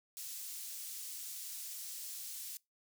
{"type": "high-pass noise", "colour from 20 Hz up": "pink", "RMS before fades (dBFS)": -45, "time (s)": [0.17, 2.57], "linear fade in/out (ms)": 0, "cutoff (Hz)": 6400, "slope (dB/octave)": 12, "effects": ["noise-tail reverb RT60 0.2 s tail -23 dB re dry"]}